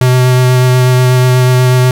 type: tone with vibrato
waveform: square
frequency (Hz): 126.7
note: B2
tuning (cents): +45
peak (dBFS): -6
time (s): 0.01-1.91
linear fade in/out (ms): 2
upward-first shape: sine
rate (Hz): 8.2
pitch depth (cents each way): 11
effects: 7-bit